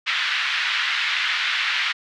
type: band-pass noise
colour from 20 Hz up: pink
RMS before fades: -23 dBFS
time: 0.06-1.93 s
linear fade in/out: 20 ms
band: 1500 to 3700 Hz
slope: 24 dB/octave
effects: none